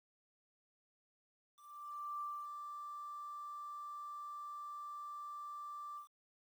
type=tone with ADSR envelope; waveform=sine; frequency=1176 Hz; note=D6; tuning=2 cents sharp; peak=-39 dBFS; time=1.55-6.08 s; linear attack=660 ms; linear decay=250 ms; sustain=-5 dB; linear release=110 ms; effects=11-bit